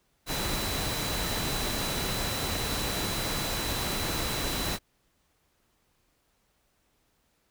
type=tone in noise; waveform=sine; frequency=3976 Hz; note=B7; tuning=11 cents sharp; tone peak=-37 dBFS; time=0.26-4.79 s; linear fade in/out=50 ms; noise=pink; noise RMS=-31 dBFS; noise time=0.26-4.79 s; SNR=-9 dB; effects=pink hiss -71 dBFS RMS until 7.5 s